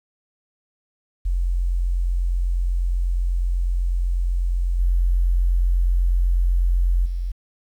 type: tone with level steps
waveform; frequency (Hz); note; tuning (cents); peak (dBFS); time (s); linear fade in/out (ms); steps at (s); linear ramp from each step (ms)
sine; 44.08; F1; +17; -18 / -15 / -22; 1.25-7.32; 10; 4.79 / 7.05; 10
effects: 9-bit